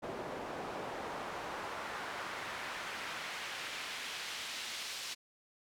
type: noise with band-pass filter sweep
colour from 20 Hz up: pink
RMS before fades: -42 dBFS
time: 0.02-5.15 s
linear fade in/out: 20 ms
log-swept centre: 540 to 4200 Hz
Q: 0.93
effects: none

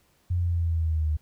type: linear sweep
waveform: sine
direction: down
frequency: 89.3 to 75.7 Hz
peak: -22 dBFS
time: 0.3-1.17 s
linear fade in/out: 10 ms
effects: pink hiss -65 dBFS RMS until 1.21 s

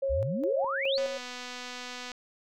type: tone with tremolo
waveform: sine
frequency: 544 Hz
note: C#5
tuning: 33 cents flat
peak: -26 dBFS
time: 0.02-1.18 s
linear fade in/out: 10 ms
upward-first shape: square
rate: 2.4 Hz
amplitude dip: 55%
type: exponential sweep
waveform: sine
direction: up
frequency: 56 to 4893 Hz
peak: -29 dBFS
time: 0.09-0.99 s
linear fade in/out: 20 ms
type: click train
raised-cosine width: 0.2 ms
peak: -23 dBFS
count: 283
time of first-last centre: 0.98-2.117 s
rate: 248 Hz
effects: none

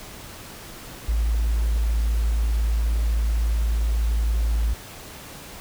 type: tone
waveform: triangle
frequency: 55.5 Hz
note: A1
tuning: 16 cents sharp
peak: -15 dBFS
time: 1.08-4.74 s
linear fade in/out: 10 ms
effects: tanh soft clip ceiling -16 dBFS + pink hiss -40 dBFS RMS until 5.6 s

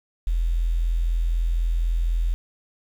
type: tone with quantisation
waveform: sine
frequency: 42 Hz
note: E1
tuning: 33 cents sharp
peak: -19 dBFS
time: 0.27-2.34 s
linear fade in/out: 0 ms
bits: 8
effects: none

